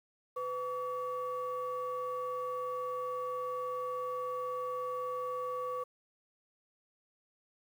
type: tone pair together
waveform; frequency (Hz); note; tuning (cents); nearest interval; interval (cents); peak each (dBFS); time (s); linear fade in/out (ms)
sine; 502.7 / 1139; B4 / C#6; +31 / +47; octave + major second; 1416; -36 / -36; 0.36-5.84; 10
effects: tanh soft clip ceiling -28 dBFS + 10-bit